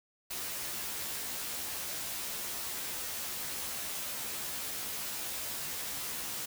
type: noise with comb filter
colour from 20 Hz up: white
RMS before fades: -38 dBFS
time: 0.3-6.46 s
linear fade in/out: 10 ms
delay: 14 ms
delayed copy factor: +0.95
effects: none